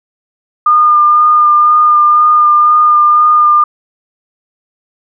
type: tone with vibrato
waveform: sine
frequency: 1210 Hz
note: D#6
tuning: 49 cents flat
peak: -4 dBFS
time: 0.66-3.64 s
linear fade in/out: 5 ms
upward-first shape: sine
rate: 2 Hz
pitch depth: 15 cents each way
effects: none